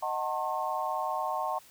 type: chord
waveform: sine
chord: D# diminished seventh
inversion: none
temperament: just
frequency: 622.3 / 746.7 / 896 / 1075.3 Hz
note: D#5 / F#5 / A5 / C6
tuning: 0 / +16 / +31 / +47 cents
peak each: -36 / -34 / -34 / -34 dBFS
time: 0.02-1.59 s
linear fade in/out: 10 ms
effects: white hiss -56 dBFS RMS until 1.7 s